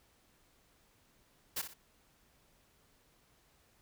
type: noise with echo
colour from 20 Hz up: white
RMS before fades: -36 dBFS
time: 1.56-1.62 s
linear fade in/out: 10 ms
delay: 60 ms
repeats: 2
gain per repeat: -9 dB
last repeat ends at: 1.74 s
effects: pink hiss -69 dBFS RMS until 3.81 s